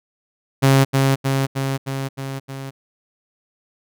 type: tone with echo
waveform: sawtooth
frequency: 135.5 Hz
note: C#3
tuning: 39 cents flat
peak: -7 dBFS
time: 0.62-0.85 s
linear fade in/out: 20 ms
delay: 310 ms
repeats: 6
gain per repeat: -3 dB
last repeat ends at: 2.71 s
effects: none